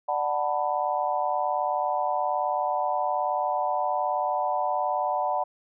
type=chord; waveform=sine; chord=B minor seventh; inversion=first; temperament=just; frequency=592.7 / 740.8 / 889 / 987.8 Hz; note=D5 / F#5 / A5 / B5; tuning=+16 / +2 / +18 / 0 cents; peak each=-30 / -27 / -30 / -30 dBFS; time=0.08-5.44 s; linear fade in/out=10 ms; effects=none